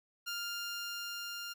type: tone with level ramp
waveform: 15% pulse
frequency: 1400 Hz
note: F6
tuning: 4 cents sharp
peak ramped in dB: -30 to -34 dBFS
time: 0.26-1.54 s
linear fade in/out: 20 ms
effects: none